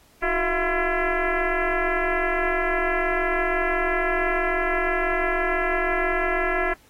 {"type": "tone with frequency modulation", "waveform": "sine", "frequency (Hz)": 661, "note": "E5", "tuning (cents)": 5, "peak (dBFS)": -20, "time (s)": [0.22, 6.74], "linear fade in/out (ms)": 10, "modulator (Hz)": 342, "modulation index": 4.2, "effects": ["pink hiss -57 dBFS RMS until 6.89 s", "AAC 48 kbps"]}